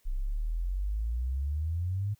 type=exponential sweep; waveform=sine; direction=up; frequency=30.87 to 106 Hz; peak=-28 dBFS; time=0.05-2.15 s; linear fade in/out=20 ms; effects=white hiss -69 dBFS RMS until 2.19 s